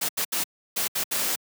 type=noise bursts at uneven times; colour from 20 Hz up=white; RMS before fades=-26 dBFS; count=6; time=0.01-0.09 / 0.17-0.25 / 0.32-0.44 / 0.76-0.88 / 0.95-1.04 / 1.11-1.36 s; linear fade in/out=10 ms; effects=high-pass 150 Hz 12 dB/octave